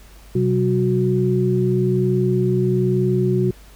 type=tone cluster; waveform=sine; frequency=128.5 / 189.6 / 366.6 Hz; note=C3 / F#3 / F#4; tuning=-31 / +43 / -16 cents; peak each=-19 / -21 / -19 dBFS; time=0.35-3.51 s; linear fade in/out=5 ms; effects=added 50 Hz sine -43 dBFS peak until 3.75 s + pink hiss -49 dBFS RMS until 3.75 s